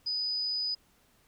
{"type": "tone", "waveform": "sine", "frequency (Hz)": 4978, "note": "D#8", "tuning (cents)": 0, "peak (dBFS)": -29, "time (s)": [0.06, 0.75], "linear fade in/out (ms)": 10, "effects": ["pink hiss -66 dBFS RMS until 1.27 s"]}